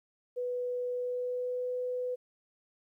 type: tone with pitch glide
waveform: sine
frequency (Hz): 493.9 to 499.1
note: B4 to B4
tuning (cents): 0 to +18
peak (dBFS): -31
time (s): 0.36-2.16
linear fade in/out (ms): 20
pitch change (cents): +18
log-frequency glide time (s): 0.92-1.71
effects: 12-bit